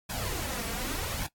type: noise with flanger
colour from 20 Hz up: pink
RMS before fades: -34 dBFS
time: 0.09-1.27 s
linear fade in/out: 10 ms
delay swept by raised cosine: 1.2 to 4.4 ms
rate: 0.85 Hz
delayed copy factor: +0.65
effects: noise-tail reverb RT60 0.1 s tail -18 dB re dry + AAC 64 kbps